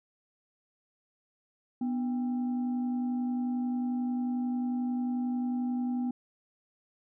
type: tone with frequency modulation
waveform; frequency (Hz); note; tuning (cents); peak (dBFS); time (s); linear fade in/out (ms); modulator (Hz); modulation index
sine; 246.9; B3; 0; -28; 1.81-6.11; 5; 545; 0.3
effects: none